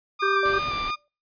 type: tone with vibrato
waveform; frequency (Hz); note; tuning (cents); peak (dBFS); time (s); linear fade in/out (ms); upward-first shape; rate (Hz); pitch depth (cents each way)
sawtooth; 1200; D6; +37; -22; 0.19-0.96; 20; square; 2.9; 21
type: harmonic tone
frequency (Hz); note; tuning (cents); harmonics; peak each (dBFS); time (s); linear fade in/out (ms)
392; G4; 0; 1 / 3 / 4; -25 / -25 / -25; 0.22-0.59; 10
type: tone with exponential decay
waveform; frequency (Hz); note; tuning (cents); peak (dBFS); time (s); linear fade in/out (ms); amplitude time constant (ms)
sine; 587.3; D5; 0; -29; 0.43-1.08; 1; 140
type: noise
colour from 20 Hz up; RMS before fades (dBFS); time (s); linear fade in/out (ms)
pink; -36; 0.45-0.91; 5
effects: noise-tail reverb RT60 0.3 s tail -25 dB re dry + resampled to 11025 Hz